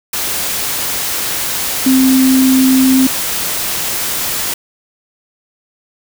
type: tone in noise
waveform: sine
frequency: 261.6 Hz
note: C4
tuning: in tune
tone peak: -7 dBFS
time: 1.86-3.07 s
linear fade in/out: 5 ms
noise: white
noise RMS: -18 dBFS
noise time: 0.13-4.54 s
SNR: +8 dB
effects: none